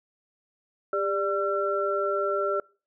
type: tone cluster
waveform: sine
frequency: 400.3 / 590 / 1354 Hz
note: G4 / D5 / E6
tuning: +36 / +8 / +46 cents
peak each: -28 dBFS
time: 0.93-2.6 s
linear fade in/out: 2 ms
effects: noise-tail reverb RT60 0.4 s tail -26 dB re dry